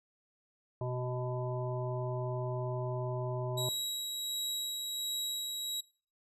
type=harmonic tone; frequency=125.3 Hz; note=B2; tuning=25 cents sharp; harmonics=1 / 3 / 5 / 7 / 8; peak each=-35 / -40 / -40 / -47 / -47 dBFS; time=0.81-3.69 s; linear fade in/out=2 ms
type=tone with tremolo; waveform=sawtooth; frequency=3858 Hz; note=B7; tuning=41 cents flat; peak=-30 dBFS; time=3.57-5.81 s; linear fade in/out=10 ms; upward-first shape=sine; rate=1.4 Hz; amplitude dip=30%
effects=noise-tail reverb RT60 0.4 s tail -20 dB re dry + resampled to 32000 Hz